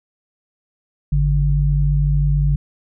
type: tone pair together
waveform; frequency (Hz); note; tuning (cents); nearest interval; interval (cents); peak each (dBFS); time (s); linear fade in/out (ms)
sine; 51.36 / 145.1; G#1 / D3; -19 / -21; octave + tritone; 1798; -16; 1.12-2.56; 5
effects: none